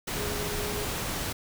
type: tone in noise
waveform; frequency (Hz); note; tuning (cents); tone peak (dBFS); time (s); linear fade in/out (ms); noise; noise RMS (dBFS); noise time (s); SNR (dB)
sine; 415.3; G#4; 0; -35; 0.16-0.85; 10; pink; -32; 0.07-1.33; -6
effects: none